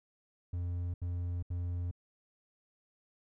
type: tone bursts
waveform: triangle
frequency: 87.8 Hz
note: F2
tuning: 10 cents sharp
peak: -31 dBFS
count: 3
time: 0.53-1.912 s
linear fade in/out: 5 ms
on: 410 ms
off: 76 ms
effects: none